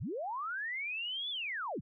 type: linear two-way sweep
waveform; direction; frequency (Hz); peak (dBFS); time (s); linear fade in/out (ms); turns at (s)
sine; up then down; 63 to 3520 to 63; -35; 0-1.81; 20; 1.3
effects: none